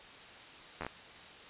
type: slowing click train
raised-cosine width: 0.5 ms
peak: -23 dBFS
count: 5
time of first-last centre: 0.81-0.866 s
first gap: 11 ms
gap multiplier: 1.16
effects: white hiss -51 dBFS RMS until 1.49 s + resampled to 8000 Hz